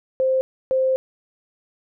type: tone bursts at uneven times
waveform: sine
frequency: 523.3 Hz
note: C5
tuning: in tune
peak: -16 dBFS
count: 2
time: 0.2-0.41 / 0.71-0.96 s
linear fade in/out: 0 ms
effects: none